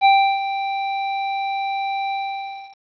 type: tone with ADSR envelope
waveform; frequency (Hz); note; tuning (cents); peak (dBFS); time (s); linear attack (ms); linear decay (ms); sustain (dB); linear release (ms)
square; 785; G5; +2; -10; 0.01-2.77; 40; 340; -12; 650
effects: resampled to 11025 Hz + 8-bit